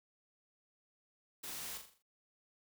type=noise with echo; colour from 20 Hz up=white; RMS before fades=-45 dBFS; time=1.43-1.78 s; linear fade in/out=10 ms; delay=41 ms; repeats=6; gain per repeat=-6 dB; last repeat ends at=2.026 s; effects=none